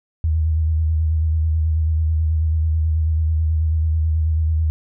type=tone with vibrato; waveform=sine; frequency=79.2 Hz; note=D#2; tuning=31 cents sharp; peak=-15 dBFS; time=0.24-4.7 s; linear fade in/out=0 ms; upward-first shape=square; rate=9.2 Hz; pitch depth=32 cents each way; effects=none